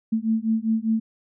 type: beating tone pair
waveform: sine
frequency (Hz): 220 / 225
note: A3 / A3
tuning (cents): 0 / +39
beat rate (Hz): 5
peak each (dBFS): -23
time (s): 0.12-1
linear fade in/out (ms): 10
effects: none